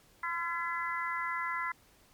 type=harmonic tone with a mistuned harmonic; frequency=340.4 Hz; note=F4; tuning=44 cents flat; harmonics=3 / 4 / 5 / 6; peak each=-36 / -37 / -40 / -37 dBFS; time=0.23-1.72 s; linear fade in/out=5 ms; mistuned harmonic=6; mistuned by=-21 cents; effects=pink hiss -63 dBFS RMS until 2.13 s + MP3 96 kbps